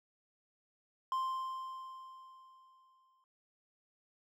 triangle tone with exponential decay, 1047 Hz, C6, 1 cent sharp, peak -29 dBFS, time 1.12-3.24 s, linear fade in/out 1 ms, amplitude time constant 460 ms, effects none

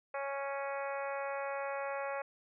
harmonic tone, 277.2 Hz, C#4, in tune, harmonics 2 / 3 / 4 / 5 / 6 / 7 / 8 / 9, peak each -38 / -42 / -44 / -46 / -48 / -49 / -50 / -51 dBFS, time 0.14-2.22 s, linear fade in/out 5 ms, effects none

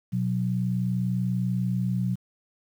sine tone pair together, 123.47 / 183.61 Hz, B2 / F#3, 0 / -13 cents, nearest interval perfect fifth, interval 687 cents, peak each -26 dBFS, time 0.12-2.16 s, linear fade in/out 20 ms, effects 9-bit

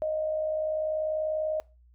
sine tone with amplitude modulation, 622 Hz, D#5, 1 cent flat, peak -24 dBFS, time 0.02-1.6 s, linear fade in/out 0 ms, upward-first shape sine, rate 60.2 Hz, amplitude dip 45%, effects noise-tail reverb RT60 0.3 s tail -23 dB re dry + added 60 Hz sine -55 dBFS peak until 1.94 s

